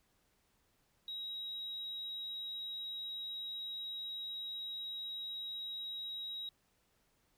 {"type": "tone", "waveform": "sine", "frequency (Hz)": 3827, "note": "A#7", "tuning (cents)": 45, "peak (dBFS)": -39, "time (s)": [1.08, 6.49], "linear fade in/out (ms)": 2, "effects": ["tanh soft clip ceiling -36 dBFS", "pink hiss -75 dBFS RMS until 7.37 s"]}